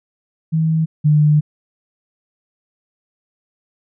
sine tone pair in turn, 160 / 150.34 Hz, D#3 / D3, +49 / +41 cents, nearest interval minor second, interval 108 cents, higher first, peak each -13 / -9 dBFS, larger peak second, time 0.52-0.86 / 1.04-1.41 s, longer second, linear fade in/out 20 ms, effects none

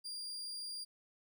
35% pulse tone, 4789 Hz, D8, 33 cents sharp, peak -40 dBFS, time 0.04-0.85 s, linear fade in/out 20 ms, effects none

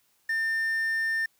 triangle tone with quantisation, 1800 Hz, A6, 39 cents sharp, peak -23 dBFS, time 0.29-1.26 s, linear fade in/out 5 ms, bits 8, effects white hiss -68 dBFS RMS until 1.39 s

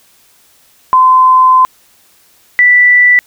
sine tone pair in turn, 1028 / 1971.1 Hz, C6 / B6, -31 / -4 cents, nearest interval major seventh, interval 1127 cents, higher second, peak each -3 dBFS, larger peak neither, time 0.93-1.65 / 2.59-3.19 s, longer first, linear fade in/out 0 ms, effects white hiss -48 dBFS RMS until 3.26 s

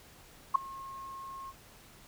sine tone with ADSR envelope, 1078 Hz, C#6, 49 cents flat, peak -17 dBFS, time 0.54-1.53 s, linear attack 15 ms, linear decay 4 ms, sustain -24 dB, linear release 40 ms, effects pink hiss -56 dBFS RMS until 2.07 s

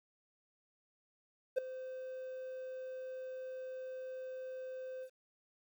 triangle tone with ADSR envelope, 517 Hz, C5, 21 cents flat, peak -24 dBFS, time 1.56-5.1 s, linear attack 22 ms, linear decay 6 ms, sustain -16 dB, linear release 72 ms, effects 11-bit

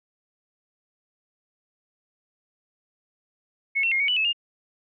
sine tone with pitch steps, 2195 / 2711 / 2137 / 2240 / 2967 / 2599 / 2820 Hz, C#7 / E7 / C7 / C#7 / F#7 / E7 / F7, -18 / +48 / +36 / +18 / +4 / -25 / +16 cents, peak -20 dBFS, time 3.75-4.331 s, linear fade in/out 20 ms, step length 83 ms, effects none

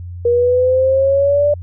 sine exponential sweep, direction up, 474 to 590 Hz, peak -10 dBFS, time 0.25-1.54 s, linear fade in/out 5 ms, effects added 88 Hz sine -26 dBFS peak until 1.62 s

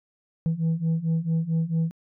sine beating tone pair, 160.8 / 165.3 Hz, E3 / E3, -43 / +5 cents, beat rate 4.5 Hz, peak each -24 / -22 dBFS, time 0.46-1.91 s, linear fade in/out 0 ms, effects tanh soft clip ceiling -19 dBFS

